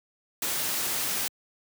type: noise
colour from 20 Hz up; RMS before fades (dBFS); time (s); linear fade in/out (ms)
white; -29; 0.42-1.28; 2
effects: high-pass 100 Hz 12 dB/octave